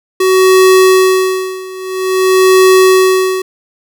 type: tone with tremolo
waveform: square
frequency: 375 Hz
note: F#4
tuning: 23 cents sharp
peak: -4 dBFS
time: 0.2-3.42 s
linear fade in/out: 5 ms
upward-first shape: sine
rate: 0.5 Hz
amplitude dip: 90%
effects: none